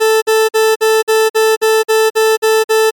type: tone bursts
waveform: 40% pulse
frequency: 440 Hz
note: A4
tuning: in tune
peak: -7 dBFS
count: 11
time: 0-2.91 s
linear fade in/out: 20 ms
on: 220 ms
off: 49 ms
effects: MP3 96 kbps